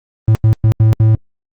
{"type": "tone bursts at uneven times", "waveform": "triangle", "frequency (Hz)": 110, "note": "A2", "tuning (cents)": 0, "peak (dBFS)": -4, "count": 5, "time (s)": [[0.28, 0.35], [0.44, 0.53], [0.64, 0.72], [0.8, 0.93], [1, 1.15]], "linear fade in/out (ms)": 0, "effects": ["Opus 24 kbps"]}